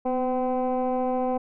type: tone with frequency modulation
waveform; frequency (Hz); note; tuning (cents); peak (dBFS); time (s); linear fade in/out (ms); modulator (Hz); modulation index
sine; 509; C5; -48; -21; 0.05-1.38; 10; 258; 1.3
effects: tanh soft clip ceiling -19 dBFS